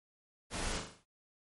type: noise with echo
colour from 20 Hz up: pink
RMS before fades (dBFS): -38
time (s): 0.5-0.82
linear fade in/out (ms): 50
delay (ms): 39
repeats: 6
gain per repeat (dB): -5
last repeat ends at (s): 1.054
effects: MP3 48 kbps